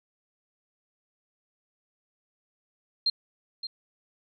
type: tone with echo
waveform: sine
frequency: 4186 Hz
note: C8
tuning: in tune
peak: -21 dBFS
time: 3.06-3.1 s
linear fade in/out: 5 ms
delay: 570 ms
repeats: 1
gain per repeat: -11 dB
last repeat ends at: 3.67 s
effects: none